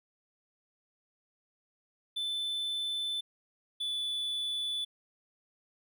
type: tone pair in turn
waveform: triangle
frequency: 3520 / 3470 Hz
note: A7 / A7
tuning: 0 / -25 cents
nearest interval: unison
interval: 25 cents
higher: first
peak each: -30 / -30 dBFS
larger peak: neither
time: 2.16-3.21 / 3.8-4.85 s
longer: neither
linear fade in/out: 10 ms
effects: none